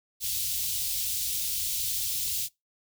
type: band-stop noise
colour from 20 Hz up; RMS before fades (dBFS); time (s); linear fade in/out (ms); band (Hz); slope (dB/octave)
white; -30; 0.2-2.49; 50; 120 to 3100; 24
effects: noise-tail reverb RT60 0.2 s tail -24 dB re dry